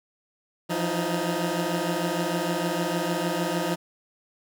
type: tone cluster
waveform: 15% pulse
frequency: 169.6 / 176.2 / 312.5 Hz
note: E3 / F3 / D#4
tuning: +50 / +16 / +8 cents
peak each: -23 dBFS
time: 0.69-3.76 s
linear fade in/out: 20 ms
effects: none